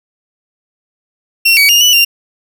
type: tone with pitch steps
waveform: 30% pulse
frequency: 2728 / 2265 / 2830 / 2963 / 2779 Hz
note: F7 / C#7 / F7 / F#7 / F7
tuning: -41 / +37 / +22 / +2 / -9 cents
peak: -3 dBFS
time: 1.45-2.05 s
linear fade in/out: 10 ms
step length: 120 ms
effects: none